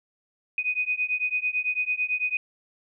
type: beating tone pair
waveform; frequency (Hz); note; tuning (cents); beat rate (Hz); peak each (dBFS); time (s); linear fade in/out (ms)
sine; 2489 / 2498; D#7 / D#7; 0 / +6; 9; -27 / -27; 0.58-2.37; 2
effects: none